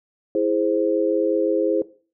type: chord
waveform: sine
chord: E augmented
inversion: none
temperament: equal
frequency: 329.6 / 415.3 / 523.3 Hz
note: E4 / G#4 / B#4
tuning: 0 / 0 / 0 cents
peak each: -22 dBFS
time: 0.35-1.82 s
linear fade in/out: 2 ms
effects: noise-tail reverb RT60 0.4 s tail -18 dB re dry